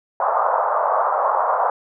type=band-pass noise; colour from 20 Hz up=white; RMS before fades=-19 dBFS; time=0.2-1.7 s; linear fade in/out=2 ms; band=540 to 1200 Hz; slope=48 dB/octave; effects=none